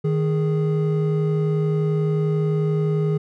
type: tone pair together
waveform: triangle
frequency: 155.56 / 415.3 Hz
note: D#3 / G#4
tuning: 0 / 0 cents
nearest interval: octave + perfect fourth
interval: 1700 cents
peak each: -17 / -22 dBFS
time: 0.04-3.18 s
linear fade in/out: 10 ms
effects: none

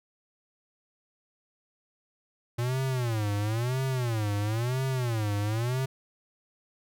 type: tone with vibrato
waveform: square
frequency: 116.54 Hz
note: A#2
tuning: in tune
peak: -27 dBFS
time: 2.58-5.86 s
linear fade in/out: 10 ms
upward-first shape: sine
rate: 0.99 Hz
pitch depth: 230 cents each way
effects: none

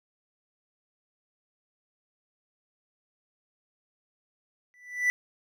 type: tone with exponential growth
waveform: triangle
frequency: 1977 Hz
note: B6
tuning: 1 cent sharp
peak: -17 dBFS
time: 4.74-5.1 s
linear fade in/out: 0 ms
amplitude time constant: 77 ms
effects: none

